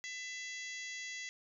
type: harmonic tone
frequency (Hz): 669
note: E5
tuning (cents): +25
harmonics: 3 / 4 / 5 / 6 / 7 / 8 / 9 / 10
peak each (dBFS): -43 / -52 / -51 / -55 / -54 / -60 / -52 / -51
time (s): 0.04-1.29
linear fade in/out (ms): 0
effects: none